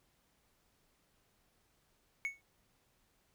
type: tone with exponential decay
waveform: triangle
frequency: 2212 Hz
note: C#7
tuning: 4 cents flat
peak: -29 dBFS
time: 2.25-2.41 s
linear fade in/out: 0 ms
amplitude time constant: 33 ms
effects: pink hiss -74 dBFS RMS until 3.34 s